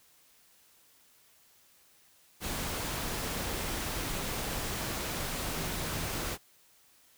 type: tone in noise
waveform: sine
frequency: 163.9 Hz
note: E3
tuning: 10 cents flat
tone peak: -43 dBFS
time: 5.54-6.09 s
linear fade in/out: 50 ms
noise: pink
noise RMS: -35 dBFS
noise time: 2.4-6.38 s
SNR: -11 dB
effects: white hiss -63 dBFS RMS until 7.17 s